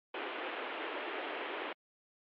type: band-pass noise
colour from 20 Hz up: pink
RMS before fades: -40 dBFS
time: 0.14-1.73 s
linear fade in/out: 5 ms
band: 300 to 3200 Hz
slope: 48 dB/octave
effects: MP3 48 kbps